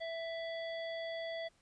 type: harmonic tone with a mistuned harmonic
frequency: 660 Hz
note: E5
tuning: 2 cents sharp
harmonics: 1 / 3 / 5 / 7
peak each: -39 / -46 / -49 / -56 dBFS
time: 0-1.49 s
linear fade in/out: 20 ms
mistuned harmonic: 5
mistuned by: +40 cents
effects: pink hiss -71 dBFS RMS until 1.61 s + resampled to 22050 Hz